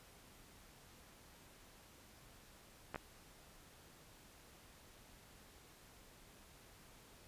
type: clicks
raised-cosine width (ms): 0.5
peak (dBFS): -27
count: 2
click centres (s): 2.945 / 2.959
effects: pink hiss -62 dBFS RMS until 7.27 s + resampled to 32000 Hz